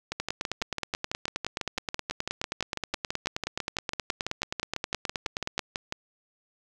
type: two click trains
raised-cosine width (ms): 0.2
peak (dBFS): -13 / -12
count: 36 / 52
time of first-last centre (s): 0.12-5.924 / 0.2-5.58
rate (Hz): 6.03 / 9.48
effects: none